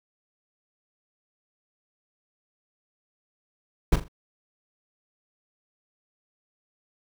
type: noise with echo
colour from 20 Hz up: brown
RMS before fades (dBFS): -17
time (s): 3.92-3.96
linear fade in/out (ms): 5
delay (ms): 41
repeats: 3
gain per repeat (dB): -10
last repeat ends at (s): 4.083
effects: none